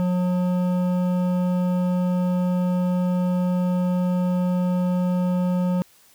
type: tone with hard clipping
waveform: sine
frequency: 180.2 Hz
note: F#3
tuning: 45 cents flat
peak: -21 dBFS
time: 0-5.82 s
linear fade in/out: 0 ms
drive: 11 dB
effects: white hiss -55 dBFS RMS until 6.14 s